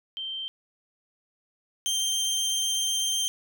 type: tone pair in turn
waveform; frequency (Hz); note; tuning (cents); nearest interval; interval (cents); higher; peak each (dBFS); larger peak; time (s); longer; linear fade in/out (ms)
sine / 25% pulse; 3132 / 3154; G7 / G7; -2 / +10; unison; 12; second; -31 / -21; second; 0.17-0.48 / 1.86-3.28; second; 0
effects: none